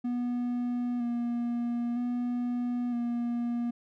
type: tone with vibrato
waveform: triangle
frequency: 240.9 Hz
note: B3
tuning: 43 cents flat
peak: -26 dBFS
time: 0.04-3.71 s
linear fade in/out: 10 ms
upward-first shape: square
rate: 0.52 Hz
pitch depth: 20 cents each way
effects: none